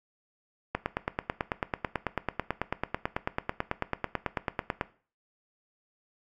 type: click train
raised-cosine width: 0.5 ms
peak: -12 dBFS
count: 38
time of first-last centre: 0.75-4.811 s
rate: 9.11 Hz
effects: noise-tail reverb RT60 0.4 s tail -17 dB re dry + AAC 64 kbps